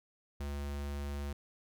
square tone, 71.3 Hz, C#2, 49 cents sharp, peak -37 dBFS, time 0.4-1.33 s, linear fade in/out 5 ms, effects none

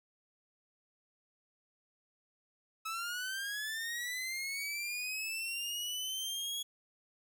sawtooth linear sweep, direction up, 1290 to 3351 Hz, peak -33 dBFS, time 2.85-6.63 s, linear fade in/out 10 ms, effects 11-bit

